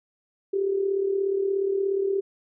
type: tone with amplitude modulation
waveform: sine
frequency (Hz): 392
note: G4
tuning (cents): 0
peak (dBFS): -19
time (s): 0.53-2.21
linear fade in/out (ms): 10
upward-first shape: sine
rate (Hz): 36.9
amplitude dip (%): 60
effects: none